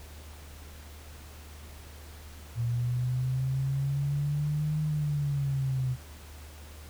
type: linear two-way sweep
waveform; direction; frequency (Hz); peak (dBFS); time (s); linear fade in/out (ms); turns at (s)
sine; up then down; 116.7 to 154.1 to 126.4; -26; 2.55-5.97; 50; 4.81
effects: added 75 Hz sine -45 dBFS peak until 6.89 s + pink hiss -51 dBFS RMS until 6.89 s